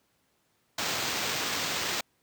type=noise with sample-and-hold; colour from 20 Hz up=white; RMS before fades=-31 dBFS; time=0.78-2.01 s; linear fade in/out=5 ms; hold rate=11025 Hz; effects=pink hiss -71 dBFS RMS until 2.22 s + high-pass 100 Hz 12 dB/octave